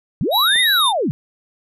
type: linear two-way sweep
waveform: sine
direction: up then down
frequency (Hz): 110 to 2053 to 110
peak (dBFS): -16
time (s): 0.21-1.11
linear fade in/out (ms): 0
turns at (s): 0.6
type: tone with vibrato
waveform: square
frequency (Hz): 3761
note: A#7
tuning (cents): +15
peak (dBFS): -15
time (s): 0.31-0.93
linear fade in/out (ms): 50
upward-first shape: sine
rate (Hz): 3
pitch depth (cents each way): 72
type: clicks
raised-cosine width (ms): 1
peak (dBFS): -24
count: 2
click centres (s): 0.556 / 0.561
effects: none